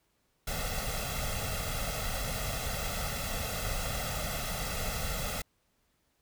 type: noise with comb filter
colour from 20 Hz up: pink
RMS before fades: -34 dBFS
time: 0.47-5.42 s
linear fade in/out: 5 ms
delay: 1.5 ms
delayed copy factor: +0.85
effects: pink hiss -74 dBFS RMS until 6.21 s